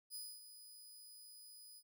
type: tone with ADSR envelope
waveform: 15% pulse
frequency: 4978 Hz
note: D#8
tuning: in tune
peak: -38 dBFS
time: 0.1-1.83 s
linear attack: 48 ms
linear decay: 250 ms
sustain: -11 dB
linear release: 54 ms
effects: none

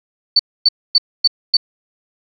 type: tone bursts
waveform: sine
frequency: 4506 Hz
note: C#8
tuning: 28 cents sharp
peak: -7 dBFS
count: 5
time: 0.36-1.57 s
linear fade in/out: 5 ms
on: 34 ms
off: 260 ms
effects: none

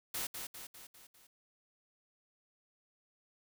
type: noise with echo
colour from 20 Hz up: white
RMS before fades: -38 dBFS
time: 0.14-0.27 s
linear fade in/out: 5 ms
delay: 200 ms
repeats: 5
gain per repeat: -5 dB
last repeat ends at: 1.27 s
effects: none

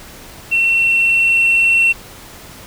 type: tone with level ramp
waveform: sine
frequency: 2711 Hz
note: E7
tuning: 48 cents sharp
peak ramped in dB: -10 to -7 dBFS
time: 0.51-1.93 s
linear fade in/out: 20 ms
effects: tanh soft clip ceiling -7 dBFS + pink hiss -37 dBFS RMS until 2.66 s

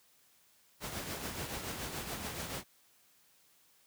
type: noise with tremolo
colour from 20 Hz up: pink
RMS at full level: -38 dBFS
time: 0.8-2.64 s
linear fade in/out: 50 ms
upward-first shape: triangle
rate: 7 Hz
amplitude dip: 50%
effects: white hiss -67 dBFS RMS until 3.86 s + high-pass 60 Hz 12 dB/octave

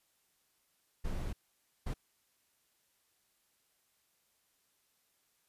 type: noise bursts at uneven times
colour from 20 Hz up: brown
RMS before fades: -36 dBFS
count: 2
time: 1.04-1.33 / 1.86-1.94 s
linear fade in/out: 10 ms
effects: white hiss -75 dBFS RMS until 5.48 s + resampled to 32000 Hz

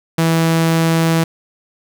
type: tone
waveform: sawtooth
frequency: 163.9 Hz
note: E3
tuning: 10 cents flat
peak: -8 dBFS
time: 0.18-1.24 s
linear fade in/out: 5 ms
effects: none

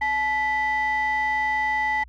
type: ring-modulated tone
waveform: triangle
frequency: 559 Hz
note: C#5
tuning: 14 cents sharp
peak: -15 dBFS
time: 0.01-2.04 s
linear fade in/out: 10 ms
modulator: 1420 Hz
effects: tanh soft clip ceiling -14 dBFS + added 60 Hz sine -44 dBFS peak until 2.08 s

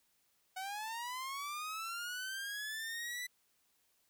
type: linear sweep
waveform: sawtooth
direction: up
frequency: 740 to 1994 Hz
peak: -36 dBFS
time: 0.56-3.27 s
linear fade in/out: 10 ms
effects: white hiss -75 dBFS RMS until 4.09 s

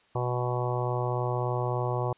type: harmonic tone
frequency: 123.47 Hz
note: B2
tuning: in tune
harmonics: 1 / 3 / 4 / 5 / 6 / 7 / 8 / 9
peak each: -29 / -34 / -35 / -36 / -37 / -37 / -38 / -39 dBFS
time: 0.15-2.13 s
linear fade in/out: 5 ms
effects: white hiss -63 dBFS RMS until 2.17 s + resampled to 8000 Hz

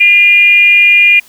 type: tone with frequency modulation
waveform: sine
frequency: 2416 Hz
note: D7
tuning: 48 cents sharp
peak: -3 dBFS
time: 0-1.2 s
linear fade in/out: 10 ms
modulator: 389 Hz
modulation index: 0.42
effects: white hiss -42 dBFS RMS until 1.28 s

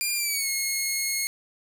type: tone with pitch glide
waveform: 10% pulse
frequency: 2403 to 2166 Hz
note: D7 to C#7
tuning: +39 to -41 cents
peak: -16 dBFS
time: 0.01-1.27 s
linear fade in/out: 0 ms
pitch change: -180 cents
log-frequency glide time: 0.16-0.49 s
effects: 8-bit

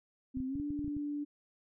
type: tone with pitch glide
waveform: sine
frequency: 260 to 291.8 Hz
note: C4 to D4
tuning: -11 to -11 cents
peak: -34 dBFS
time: 0.34-1.25 s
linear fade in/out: 20 ms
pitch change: +200 cents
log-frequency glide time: 0.47-0.61 s
type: clicks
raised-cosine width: 5 ms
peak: -32 dBFS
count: 9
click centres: 0.371 / 0.403 / 0.555 / 0.599 / 0.705 / 0.792 / 0.845 / 0.879 / 0.967 s
effects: none

